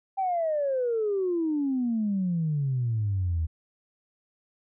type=exponential sweep; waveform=sine; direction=down; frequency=788 to 77.78 Hz; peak=-23 dBFS; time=0.17-3.47 s; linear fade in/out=20 ms; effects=tanh soft clip ceiling -19 dBFS